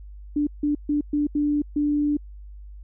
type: tone bursts at uneven times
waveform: sine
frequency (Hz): 293.7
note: D4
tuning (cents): 0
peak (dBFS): -19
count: 6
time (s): 0.36-0.47 / 0.63-0.75 / 0.89-1.01 / 1.13-1.27 / 1.35-1.62 / 1.76-2.17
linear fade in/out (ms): 5
effects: added 50 Hz sine -38 dBFS peak until 2.83 s